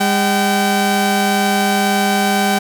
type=tone pair together; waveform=sawtooth; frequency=202.5 / 768 Hz; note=G#3 / G5; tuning=-43 / -36 cents; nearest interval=octave + major seventh; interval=2307 cents; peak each=-12 dBFS; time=0-2.59 s; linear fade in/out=10 ms; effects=none